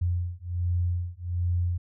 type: beating tone pair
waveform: sine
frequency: 87.31 / 88.61 Hz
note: F2 / F2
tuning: 0 / +26 cents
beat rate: 1.3 Hz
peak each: -28 dBFS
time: 0.01-1.78 s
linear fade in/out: 10 ms
effects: none